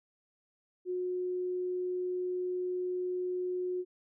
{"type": "tone", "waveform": "sine", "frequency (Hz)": 363, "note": "F#4", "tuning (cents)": -33, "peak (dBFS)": -31, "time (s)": [0.85, 3.85], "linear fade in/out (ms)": 50, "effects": []}